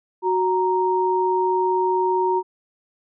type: tone pair together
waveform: sine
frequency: 370 / 932.3 Hz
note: F#4 / A#5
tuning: 0 / 0 cents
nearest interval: octave + major third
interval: 1600 cents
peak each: -20 dBFS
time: 0.22-2.43 s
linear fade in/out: 50 ms
effects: none